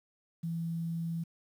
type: tone with quantisation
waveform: sine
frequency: 166.3 Hz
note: E3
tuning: 16 cents sharp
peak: -32 dBFS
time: 0.43-1.24 s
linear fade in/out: 10 ms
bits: 10
effects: none